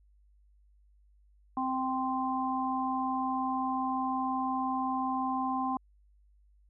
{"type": "harmonic tone", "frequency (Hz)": 260.8, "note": "C4", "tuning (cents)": -5, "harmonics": [1, 3, 4], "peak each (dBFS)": [-33, -33, -33], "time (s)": [1.57, 5.77], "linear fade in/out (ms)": 2, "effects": ["added 50 Hz sine -60 dBFS peak until 6.69 s"]}